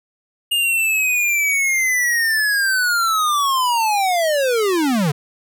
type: linear sweep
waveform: square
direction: down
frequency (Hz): 2845 to 134.6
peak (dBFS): -16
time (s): 0.51-5.12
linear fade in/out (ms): 10
effects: none